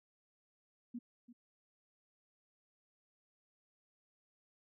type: tone with echo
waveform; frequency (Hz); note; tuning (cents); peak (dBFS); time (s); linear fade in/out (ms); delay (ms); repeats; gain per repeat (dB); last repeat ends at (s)
sine; 240; B3; -49; -40; 0.94-0.99; 10; 340; 1; -14; 1.33
effects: none